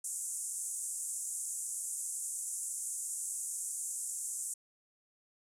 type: band-pass noise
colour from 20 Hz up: white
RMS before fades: -39 dBFS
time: 0.04-4.54 s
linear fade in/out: 5 ms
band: 7000 to 10000 Hz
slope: 48 dB/octave
effects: none